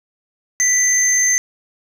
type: tone pair together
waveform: sine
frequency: 1975.5 / 6272 Hz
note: B6 / G8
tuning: 0 / 0 cents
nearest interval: octave + minor sixth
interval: 2000 cents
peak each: -17 / -12 dBFS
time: 0.6-1.38 s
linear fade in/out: 0 ms
effects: tanh soft clip ceiling -8 dBFS + 8-bit